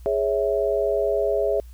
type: chord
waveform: sine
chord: C# minor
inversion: second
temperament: equal with one note detuned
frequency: 415.3 / 554.4 / 654.7 Hz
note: G#4 / C#5 / E5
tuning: 0 / 0 / -12 cents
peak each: -23 / -24 / -24 dBFS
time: 0.06-1.6 s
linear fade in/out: 0 ms
effects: added 60 Hz sine -39 dBFS peak until 1.73 s + white hiss -59 dBFS RMS until 1.73 s